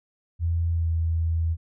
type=tone with pitch glide; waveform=sine; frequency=84 to 82.22 Hz; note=E2 to E2; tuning=+33 to -4 cents; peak=-21 dBFS; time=0.39-1.57 s; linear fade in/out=50 ms; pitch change=-37 cents; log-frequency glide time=0.72-0.88 s; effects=none